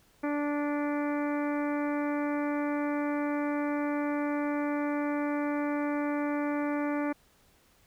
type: harmonic tone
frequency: 292 Hz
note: D4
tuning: 10 cents flat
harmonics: 1 / 2 / 3 / 4 / 5 / 6 / 7 / 8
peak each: -29 / -35 / -39 / -41 / -43 / -45 / -46 / -47 dBFS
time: 0.23-7.13 s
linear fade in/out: 10 ms
effects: pink hiss -64 dBFS RMS until 7.86 s